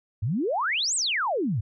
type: exponential two-way sweep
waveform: sine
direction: up then down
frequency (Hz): 92.5 to 8510 to 92.5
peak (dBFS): -23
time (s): 0.22-1.61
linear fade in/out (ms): 10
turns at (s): 0.95
effects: none